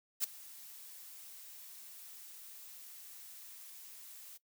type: noise with ADSR envelope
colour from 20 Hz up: blue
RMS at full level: -30 dBFS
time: 0.2-4.38 s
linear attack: 40 ms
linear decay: 5 ms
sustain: -22 dB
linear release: 18 ms
effects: noise-tail reverb RT60 0.1 s tail -18 dB re dry